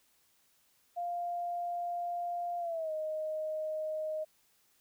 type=tone with pitch glide; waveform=sine; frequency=698.5 to 622.3 Hz; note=F5 to D#5; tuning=0 to 0 cents; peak=-33 dBFS; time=0.96-4.25 s; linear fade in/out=20 ms; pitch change=-200 cents; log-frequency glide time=2.59-2.92 s; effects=white hiss -70 dBFS RMS until 4.8 s